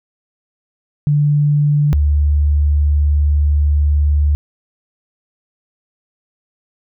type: tone pair in turn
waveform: sine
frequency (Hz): 146.83 / 73.42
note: D3 / D2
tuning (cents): 0 / 0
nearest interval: octave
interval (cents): 1200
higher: first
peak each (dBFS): -10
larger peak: neither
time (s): 1.07-1.93 / 1.93-4.35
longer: second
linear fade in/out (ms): 0
effects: none